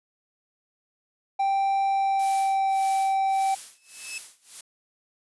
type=tone with pitch glide; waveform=triangle; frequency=784 to 775.4 Hz; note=G5 to G5; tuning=0 to -19 cents; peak=-19 dBFS; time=1.39-3.55 s; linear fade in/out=10 ms; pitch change=-19 cents; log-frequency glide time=1.85-2.79 s
type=noise with tremolo; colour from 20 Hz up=blue; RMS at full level=-35 dBFS; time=2.19-4.61 s; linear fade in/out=5 ms; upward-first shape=sine; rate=1.7 Hz; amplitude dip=95%
type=tone with exponential growth; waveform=sawtooth; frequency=2606 Hz; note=E7; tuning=20 cents flat; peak=-27 dBFS; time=3.73-4.18 s; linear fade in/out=2 ms; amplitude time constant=97 ms
effects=resampled to 24000 Hz